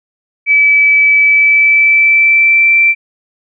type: tone with pitch glide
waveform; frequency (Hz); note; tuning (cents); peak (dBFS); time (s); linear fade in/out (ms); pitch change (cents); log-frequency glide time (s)
sine; 2299 to 2343; D7 to D7; -37 to -5; -5; 0.46-2.95; 50; +32; 1.22-2.79
effects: none